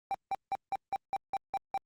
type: tone bursts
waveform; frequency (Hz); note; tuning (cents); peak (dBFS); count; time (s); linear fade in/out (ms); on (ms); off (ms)
triangle; 783; G5; -2; -27; 9; 0.11-1.776; 0; 34; 170
effects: Opus 48 kbps